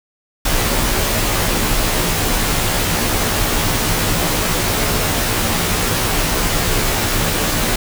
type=noise with comb filter; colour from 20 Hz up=pink; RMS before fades=-17 dBFS; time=0.45-7.76 s; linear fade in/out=5 ms; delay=15 ms; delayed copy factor=-0.9; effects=none